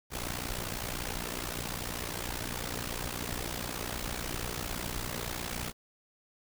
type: noise with amplitude modulation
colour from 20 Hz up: pink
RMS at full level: -33 dBFS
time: 0.1-5.73 s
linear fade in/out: 50 ms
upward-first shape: sine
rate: 59.9 Hz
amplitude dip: 80%
effects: none